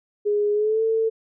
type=tone with pitch glide; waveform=sine; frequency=414.4 to 446.7 Hz; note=G#4 to A4; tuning=-4 to +26 cents; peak=-18 dBFS; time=0.25-1.1 s; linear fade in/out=20 ms; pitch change=+130 cents; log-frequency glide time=0.53-0.82 s; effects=none